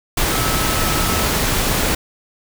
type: tone in noise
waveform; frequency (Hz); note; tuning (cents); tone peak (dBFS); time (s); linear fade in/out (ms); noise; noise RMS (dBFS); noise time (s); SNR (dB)
sine; 1300; E6; -24; -26; 0.32-1.26; 5; pink; -18; 0.17-1.95; -11
effects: none